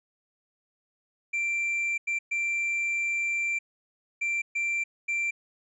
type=tone bursts at uneven times; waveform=triangle; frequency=2356 Hz; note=D7; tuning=5 cents sharp; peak=-24 dBFS; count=6; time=1.33-1.98 / 2.07-2.19 / 2.31-3.59 / 4.21-4.42 / 4.55-4.84 / 5.08-5.31 s; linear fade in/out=10 ms; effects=resampled to 22050 Hz